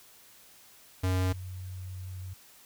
square / sine tone pair in turn, 92.5 / 92.5 Hz, F#2 / F#2, 0 / 0 cents, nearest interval unison, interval 0 cents, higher neither, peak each -26 / -37 dBFS, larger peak first, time 1.03-1.33 / 1.33-2.34 s, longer second, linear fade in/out 10 ms, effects white hiss -56 dBFS RMS until 2.65 s

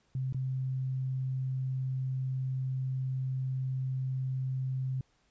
sine tone with dropouts, 130.81 Hz, C3, in tune, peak -30 dBFS, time 0.15-5.01 s, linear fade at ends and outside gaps 2 ms, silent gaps 0.326-0.345 s, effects pink hiss -71 dBFS RMS until 5.3 s + resampled to 16000 Hz

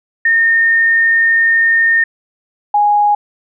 sine tone pair in turn, 1828 / 827.6 Hz, A#6 / G#5, -34 / -6 cents, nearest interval octave + major second, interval 1372 cents, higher first, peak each -8 dBFS, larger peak neither, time 0.25-2.04 / 2.74-3.15 s, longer first, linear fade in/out 5 ms, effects none

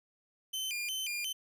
sawtooth tone with vibrato, 2719 Hz, F7, 47 cents flat, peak -31 dBFS, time 0.53-1.33 s, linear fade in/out 10 ms, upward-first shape square, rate 2.8 Hz, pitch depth 210 cents each way, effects none

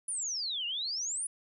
sine exponential two-way sweep, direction down then up, 10020 to 2762 to 10020 Hz, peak -32 dBFS, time 0.08-1.27 s, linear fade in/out 5 ms, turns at 0.66 s, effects none

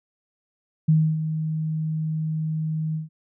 sine tone with ADSR envelope, 157.2 Hz, D#3, 18 cents sharp, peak -13 dBFS, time 0.88-3.09 s, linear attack 10 ms, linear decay 280 ms, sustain -10 dB, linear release 140 ms, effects none

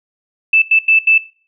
sine tone bursts at uneven times, 2637 Hz, E7, in tune, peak -7 dBFS, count 4, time 0.53-0.62 / 0.71-0.79 / 0.88-0.99 / 1.07-1.18 s, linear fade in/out 5 ms, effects noise-tail reverb RT60 0.4 s tail -18 dB re dry

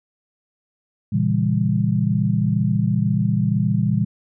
sine chord, A# diminished seventh, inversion none, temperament equal with one note detuned, 116.54 / 138.59 / 164.81 / 199.42 Hz, A#2 / C#3 / E3 / G3, 0 / 0 / 0 / +30 cents, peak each -21 / -24 / -22 / -21 dBFS, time 1.12-4.05 s, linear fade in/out 10 ms, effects none

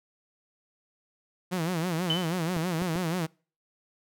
sawtooth tone with vibrato, 171.6 Hz, F3, 30 cents flat, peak -23 dBFS, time 1.51-3.27 s, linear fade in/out 20 ms, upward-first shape sine, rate 6.2 Hz, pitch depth 140 cents each way
sine tone with exponential decay, 3034 Hz, F#7, 43 cents sharp, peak -22 dBFS, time 2.1-2.37 s, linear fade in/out 2 ms, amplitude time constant 57 ms
clicks, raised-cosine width 2 ms, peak -22 dBFS, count 3, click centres 2.566 / 2.82 / 2.958 s
effects noise-tail reverb RT60 0.4 s tail -26 dB re dry

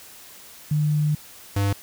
sine / square tone pair in turn, 150.3 / 99.9 Hz, D3 / G2, +40 / +33 cents, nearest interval perfect fifth, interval 707 cents, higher first, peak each -18 / -20 dBFS, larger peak first, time 0.71-1.15 / 1.56-1.73 s, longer first, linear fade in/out 5 ms, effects white hiss -45 dBFS RMS until 1.82 s

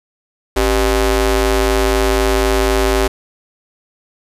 sawtooth ring-modulated tone, 220 Hz, A3, in tune, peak -5 dBFS, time 0.56-3.08 s, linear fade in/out 10 ms, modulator 168 Hz, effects resampled to 32000 Hz + 7-bit

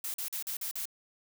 blue noise bursts, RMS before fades -36 dBFS, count 6, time 0.04-0.855 s, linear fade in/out 2 ms, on 100 ms, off 43 ms, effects none

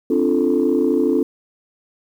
sine chord, D minor seventh, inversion third, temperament equal with one note detuned, 261.6 / 293.7 / 346 / 440 Hz, C4 / D4 / F4 / A4, 0 / 0 / -16 / 0 cents, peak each -19 dBFS, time 0.1-1.23 s, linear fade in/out 5 ms, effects tanh soft clip ceiling -7 dBFS + 8-bit

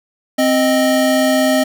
square tone pair together, 261.6 / 622.3 Hz, C4 / D#5, 0 / 0 cents, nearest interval octave + minor third, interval 1500 cents, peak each -15 dBFS, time 0.38-1.64 s, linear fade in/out 10 ms, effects none

